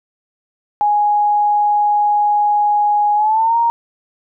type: tone with pitch glide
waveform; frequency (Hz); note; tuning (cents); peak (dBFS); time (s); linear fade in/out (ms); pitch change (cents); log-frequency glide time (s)
sine; 830.6 to 932.3; G#5 to A#5; 0 to 0; -11; 0.81-3.7; 0; +200; 3.15-3.57
effects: none